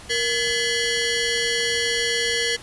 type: ring-modulated tone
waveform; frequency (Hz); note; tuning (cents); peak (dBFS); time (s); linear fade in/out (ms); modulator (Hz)
15% pulse; 1244.5; D#6; 0; -11; 0.09-2.57; 20; 776
effects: pink hiss -42 dBFS RMS until 2.62 s + resampled to 24000 Hz